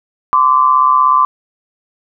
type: tone pair together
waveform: sine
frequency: 1027.5 / 1164 Hz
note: C6 / D6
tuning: -32 / -16 cents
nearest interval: major second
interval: 216 cents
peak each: -10 dBFS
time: 0.33-1.25 s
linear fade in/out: 0 ms
effects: none